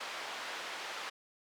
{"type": "band-pass noise", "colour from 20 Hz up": "pink", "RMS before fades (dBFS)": -42, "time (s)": [0, 1.1], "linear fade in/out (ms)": 10, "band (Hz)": [750, 4200], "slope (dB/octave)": 12, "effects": []}